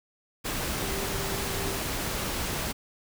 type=tone in noise; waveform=sine; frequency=392 Hz; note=G4; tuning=in tune; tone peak=-37 dBFS; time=0.81-1.79 s; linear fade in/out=20 ms; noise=pink; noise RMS=-31 dBFS; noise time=0.44-2.73 s; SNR=-9 dB; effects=none